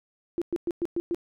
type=tone bursts; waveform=sine; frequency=343.7 Hz; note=F4; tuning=28 cents flat; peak=-24 dBFS; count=6; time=0.38-1.146 s; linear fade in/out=0 ms; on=36 ms; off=110 ms; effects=none